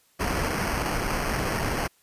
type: noise with sample-and-hold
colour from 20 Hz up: pink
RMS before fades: -27 dBFS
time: 0.19-1.88 s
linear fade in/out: 20 ms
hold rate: 3675 Hz
effects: white hiss -63 dBFS RMS until 2.02 s + resampled to 32000 Hz